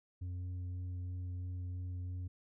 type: tone with tanh clipping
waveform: sine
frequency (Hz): 90.3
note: F#2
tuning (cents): -42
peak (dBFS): -39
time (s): 0.21-2.28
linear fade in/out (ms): 10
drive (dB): 4
effects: none